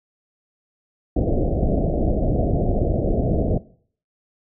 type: low-pass noise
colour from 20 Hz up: pink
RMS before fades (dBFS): -20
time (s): 1.16-3.58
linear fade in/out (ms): 5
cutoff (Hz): 710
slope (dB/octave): 96
effects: noise-tail reverb RT60 0.5 s tail -18 dB re dry